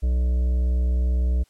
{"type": "harmonic tone", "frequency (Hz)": 61.74, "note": "B1", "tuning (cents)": 0, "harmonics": [1, 3, 5, 7, 9, 10], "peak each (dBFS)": [-18, -37, -43, -44, -48, -47], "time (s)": [0.02, 1.44], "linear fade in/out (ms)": 20, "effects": ["white hiss -63 dBFS RMS until 1.49 s", "low-pass 10000 Hz 12 dB/octave"]}